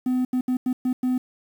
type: tone bursts at uneven times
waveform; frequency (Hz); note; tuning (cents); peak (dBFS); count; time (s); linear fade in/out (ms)
triangle; 253.2; B3; +43; -17; 6; 0.06-0.25 / 0.33-0.41 / 0.48-0.57 / 0.66-0.73 / 0.85-0.93 / 1.03-1.18; 5
effects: tanh soft clip ceiling -13 dBFS + 8-bit